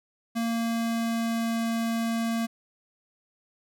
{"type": "tone with pitch glide", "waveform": "square", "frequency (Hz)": [230.3, 228.8], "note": ["A#3", "A#3"], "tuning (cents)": [-21, -32], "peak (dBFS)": -26, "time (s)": [0.35, 2.47], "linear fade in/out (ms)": 20, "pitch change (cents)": -11, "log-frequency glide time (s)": [0.46, 1.6], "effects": []}